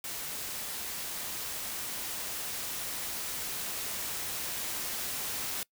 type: noise with level ramp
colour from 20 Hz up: white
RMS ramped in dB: -38 to -35 dBFS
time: 0.04-5.63 s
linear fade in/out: 2 ms
effects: noise-tail reverb RT60 0.1 s tail -23 dB re dry